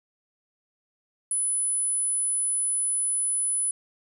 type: tone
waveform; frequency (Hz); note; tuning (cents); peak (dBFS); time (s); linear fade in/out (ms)
sine; 10000; D#9; +8; -23; 1.31-3.71; 2
effects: none